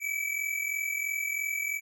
square tone pair together, 2278 / 2321 Hz, C#7 / D7, +47 / -21 cents, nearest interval unison, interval 32 cents, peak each -33 / -33 dBFS, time 0-1.81 s, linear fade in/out 50 ms, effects none

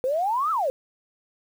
sine exponential two-way sweep, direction up then down, 493.9 to 1344 to 493.9 Hz, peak -21 dBFS, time 0.04-0.7 s, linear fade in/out 0 ms, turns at 0.51 s, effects 8-bit

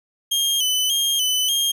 sawtooth tone with vibrato, 3114 Hz, G7, 12 cents flat, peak -15 dBFS, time 0.31-1.72 s, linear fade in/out 10 ms, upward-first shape square, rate 1.7 Hz, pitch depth 59 cents each way, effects none

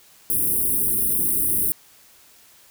white band-stop noise, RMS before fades -21 dBFS, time 0.3-1.72 s, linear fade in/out 0 ms, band 420 to 8900 Hz, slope 96 dB/octave, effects white hiss -52 dBFS RMS until 2.7 s

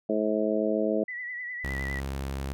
harmonic tone, 107.4 Hz, A2, 41 cents flat, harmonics 2 / 3 / 4 / 5 / 6, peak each -30 / -30 / -30 / -30 / -30 dBFS, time 0.09-1.04 s, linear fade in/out 5 ms
sine tone with vibrato, 1964 Hz, B6, 10 cents flat, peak -33 dBFS, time 1.08-2 s, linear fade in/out 5 ms, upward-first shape triangle, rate 9.8 Hz, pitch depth 57 cents each way
sawtooth tone with pitch glide, 67.5 to 67.89 Hz, C#2 to C#2, -45 to -35 cents, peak -27 dBFS, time 1.64-2.53 s, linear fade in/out 0 ms, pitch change +10 cents, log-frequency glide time 1.74-1.87 s
effects none

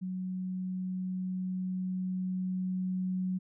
sine tone with level ramp, 185 Hz, F#3, in tune, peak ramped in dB -33 to -29 dBFS, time 0.01-3.39 s, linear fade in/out 20 ms, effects none

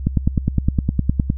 click train, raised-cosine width 5 ms, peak -3 dBFS, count 13, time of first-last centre 0.07-1.301 s, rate 9.75 Hz, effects added 66 Hz sine -24 dBFS peak until 1.37 s

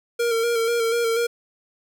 square tone with vibrato, 463.5 Hz, A#4, 10 cents flat, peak -20 dBFS, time 0.19-1.27 s, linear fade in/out 10 ms, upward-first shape square, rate 4.1 Hz, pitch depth 29 cents each way, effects none

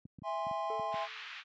clicks, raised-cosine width 5 ms, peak -32 dBFS, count 7, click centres 0.055 / 0.187 / 0.221 / 0.468 / 0.512 / 0.796 / 0.942 s
triangle chord, E augmented, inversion none, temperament equal with one note detuned, 659.3 / 819.6 / 1046.5 Hz, E5 / G#5 / B#5, 0 / -23 / 0 cents, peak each -36 dBFS, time 0.23-1.08 s, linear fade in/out 50 ms
triangle tone with exponential decay, 440 Hz, A4, in tune, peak -36 dBFS, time 0.7-1.3 s, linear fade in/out 1 ms, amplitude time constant 130 ms
white band-pass noise, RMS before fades -46 dBFS, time 0.91-1.44 s, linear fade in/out 50 ms, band 1200 to 3200 Hz, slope 24 dB/octave
effects high-pass 150 Hz 12 dB/octave + resampled to 16000 Hz

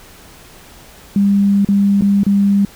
sine tone with dropouts, 200 Hz, G3, 35 cents sharp, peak -9 dBFS, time 1.16-2.65 s, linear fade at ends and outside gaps 2 ms, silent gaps 1.648-1.687 / 2.011-2.021 / 2.234-2.265 s, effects pink hiss -41 dBFS RMS until 2.75 s

